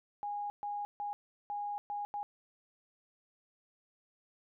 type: tone bursts at uneven times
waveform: sine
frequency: 822 Hz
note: G#5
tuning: 18 cents flat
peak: -35 dBFS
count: 6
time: 0.23-0.5 / 0.63-0.85 / 1-1.13 / 1.5-1.78 / 1.9-2.05 / 2.14-2.23 s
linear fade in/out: 0 ms
effects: none